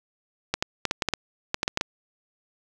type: clicks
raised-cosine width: 0.2 ms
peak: -6 dBFS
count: 12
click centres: 0.54 / 0.625 / 0.853 / 0.911 / 1.022 / 1.087 / 1.137 / 1.544 / 1.631 / 1.679 / 1.774 / 1.811 s
effects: 7-bit